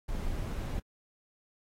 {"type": "noise", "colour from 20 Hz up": "brown", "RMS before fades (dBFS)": -34, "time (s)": [0.08, 0.8], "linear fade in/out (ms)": 10}
{"type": "clicks", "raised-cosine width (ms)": 5, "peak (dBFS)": -27, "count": 3, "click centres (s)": [0.152, 0.523, 0.781]}
{"effects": ["AAC 48 kbps"]}